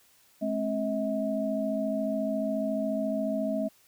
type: tone cluster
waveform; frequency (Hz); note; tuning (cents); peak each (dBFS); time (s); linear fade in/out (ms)
sine; 213.2 / 267.4 / 640; G#3 / C4 / D#5; +46 / +38 / +49; -31 / -32 / -30; 0.41-3.69; 20
effects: white hiss -62 dBFS RMS until 3.87 s